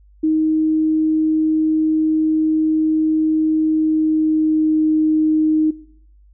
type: tone with pitch glide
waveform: sine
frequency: 313.6 to 311.3 Hz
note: D#4 to D#4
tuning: +14 to +1 cents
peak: -13 dBFS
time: 0.23-5.71 s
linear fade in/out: 10 ms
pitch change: -13 cents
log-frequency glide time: 3.66-4.86 s
effects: noise-tail reverb RT60 0.7 s tail -20 dB re dry + added 50 Hz sine -46 dBFS peak until 6.33 s